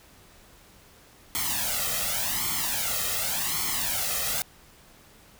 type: noise with flanger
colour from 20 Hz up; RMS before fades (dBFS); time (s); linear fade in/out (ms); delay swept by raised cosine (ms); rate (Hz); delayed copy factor
white; -28; 1.35-4.42; 0; 0.92 to 1.58; 0.88; +0.8
effects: pink hiss -54 dBFS RMS until 5.39 s